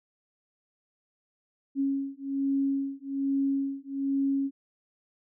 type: beating tone pair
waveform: sine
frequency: 274.1 / 275.3 Hz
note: C#4 / C#4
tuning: -19 / -12 cents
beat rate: 1.2 Hz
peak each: -29 dBFS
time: 1.75-4.51 s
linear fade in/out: 50 ms
effects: none